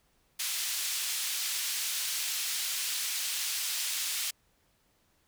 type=band-pass noise; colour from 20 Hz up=pink; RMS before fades=-33 dBFS; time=0.39-4.31 s; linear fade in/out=10 ms; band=3100 to 16000 Hz; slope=12 dB/octave; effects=pink hiss -70 dBFS RMS until 5.27 s